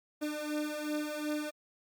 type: beating tone pair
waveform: 30% pulse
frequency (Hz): 298.8 / 301.5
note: D4 / D4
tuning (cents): +30 / +46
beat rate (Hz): 2.7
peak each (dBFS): -35 / -33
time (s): 0.21-1.51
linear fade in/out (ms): 20
effects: Opus 48 kbps